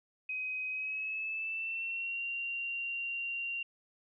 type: tone with pitch glide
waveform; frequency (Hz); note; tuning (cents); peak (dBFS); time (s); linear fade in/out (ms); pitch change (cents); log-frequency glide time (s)
sine; 2520 to 2764; D#7 to F7; +21 to -19; -34; 0.29-3.63; 5; +160; 0.69-2.22
effects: none